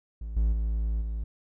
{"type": "tone with level steps", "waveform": "triangle", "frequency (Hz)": 55, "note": "A1", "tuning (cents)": 0, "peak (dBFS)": [-31, -19, -23, -27], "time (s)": [0.21, 1.24], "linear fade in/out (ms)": 5, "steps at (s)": [0.36, 0.52, 1.01], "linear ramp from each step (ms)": 10, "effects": []}